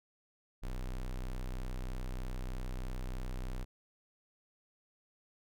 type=tone; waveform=square; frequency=31.59 Hz; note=B0; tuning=40 cents sharp; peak=-37 dBFS; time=0.62-3.65 s; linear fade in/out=20 ms; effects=none